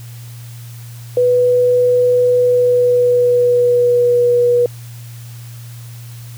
sine tone with pitch glide, 493.9 to 484.3 Hz, B4 to B4, 0 to -34 cents, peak -9 dBFS, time 1.17-4.66 s, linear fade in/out 2 ms, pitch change -34 cents, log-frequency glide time 2.37-4.23 s, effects added 118 Hz sine -30 dBFS peak until 6.37 s + white hiss -42 dBFS RMS until 6.37 s

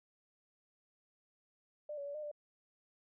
sine tone with pitch steps, 597 / 566 / 572 / 607 / 591 Hz, D5 / C#5 / D5 / D#5 / D5, +28 / +36 / -46 / -43 / +11 cents, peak -40 dBFS, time 1.89-2.315 s, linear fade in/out 5 ms, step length 85 ms, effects none

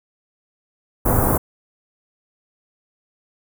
pink band-stop noise, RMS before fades -17 dBFS, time 1.05-1.38 s, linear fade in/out 10 ms, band 1200 to 11000 Hz, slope 24 dB/octave, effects none

